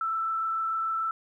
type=tone with frequency modulation; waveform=sine; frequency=1325 Hz; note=E6; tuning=9 cents sharp; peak=-26 dBFS; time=0.01-1.11 s; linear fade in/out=2 ms; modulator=26.8 Hz; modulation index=0.55; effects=11-bit